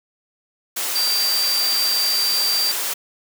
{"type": "tone in noise", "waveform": "sine", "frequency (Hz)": 4699, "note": "D8", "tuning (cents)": 0, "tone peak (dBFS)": -18, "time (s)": [0.95, 2.72], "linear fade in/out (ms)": 10, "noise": "white", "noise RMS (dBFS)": -24, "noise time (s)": [0.76, 2.94], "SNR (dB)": 3, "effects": ["high-pass 400 Hz 12 dB/octave"]}